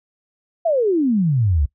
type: exponential sweep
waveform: sine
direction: down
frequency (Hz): 696 to 65.41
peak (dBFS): -14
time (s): 0.65-1.66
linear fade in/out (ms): 10
effects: noise-tail reverb RT60 0.1 s tail -21 dB re dry